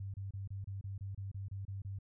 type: tone bursts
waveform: sine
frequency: 98 Hz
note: G2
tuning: in tune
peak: -39 dBFS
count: 12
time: 0-1.988 s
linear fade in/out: 5 ms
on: 140 ms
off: 28 ms
effects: none